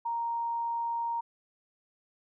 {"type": "tone", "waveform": "sine", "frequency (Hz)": 932.3, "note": "A#5", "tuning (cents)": 0, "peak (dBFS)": -29, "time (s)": [0.05, 1.21], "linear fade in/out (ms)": 10, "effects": []}